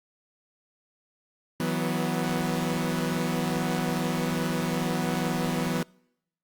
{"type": "chord", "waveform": "sawtooth", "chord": "E suspended second", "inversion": "none", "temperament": "equal with one note detuned", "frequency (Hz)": [162.64, 185, 246.9], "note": ["E3", "F#3", "B3"], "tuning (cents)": [-23, 0, 0], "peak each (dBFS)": -26, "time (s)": [1.6, 5.83], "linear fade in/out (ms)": 2, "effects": ["noise-tail reverb RT60 0.8 s tail -26 dB re dry", "Opus 32 kbps"]}